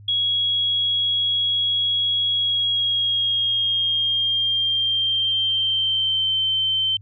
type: tone with pitch glide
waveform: sine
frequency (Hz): 3322 to 3100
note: G#7 to G7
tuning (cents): 0 to -20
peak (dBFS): -18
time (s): 0.08-6.97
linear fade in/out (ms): 5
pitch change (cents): -120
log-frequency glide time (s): 2.31-6.35
effects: added 102 Hz sine -41 dBFS peak until 7.01 s